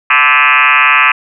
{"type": "tone with frequency modulation", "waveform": "sine", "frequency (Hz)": 1854, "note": "A#6", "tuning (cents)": -10, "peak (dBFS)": -5, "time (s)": [0.1, 1.12], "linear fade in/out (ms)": 5, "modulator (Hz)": 138, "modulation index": 6, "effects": []}